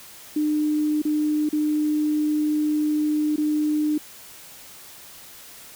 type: tone with dropouts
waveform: sine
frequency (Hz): 302.2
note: D4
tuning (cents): +50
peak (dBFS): -19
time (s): 0.36-3.98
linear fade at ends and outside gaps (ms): 5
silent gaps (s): 1.019-1.051 / 1.491-1.528 / 3.361-3.379
effects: white hiss -44 dBFS RMS until 5.75 s